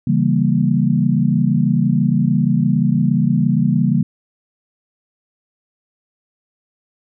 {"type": "chord", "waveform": "sine", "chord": "C# diminished seventh", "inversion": "none", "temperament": "equal", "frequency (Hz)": [138.59, 164.81, 196, 233.1], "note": ["C#3", "E3", "G3", "Bb3"], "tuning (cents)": [0, 0, 0, 0], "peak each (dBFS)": -18, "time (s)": [0.07, 4.03], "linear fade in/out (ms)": 5, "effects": []}